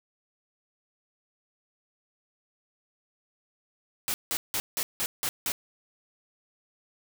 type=noise bursts; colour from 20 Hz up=white; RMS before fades=-29 dBFS; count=7; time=4.08-5.52 s; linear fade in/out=0 ms; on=60 ms; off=170 ms; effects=none